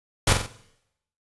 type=noise with echo; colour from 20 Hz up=pink; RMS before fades=-18 dBFS; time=0.27-0.33 s; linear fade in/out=5 ms; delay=45 ms; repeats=3; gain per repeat=-6 dB; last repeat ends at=0.465 s; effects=noise-tail reverb RT60 0.8 s tail -17 dB re dry + resampled to 24000 Hz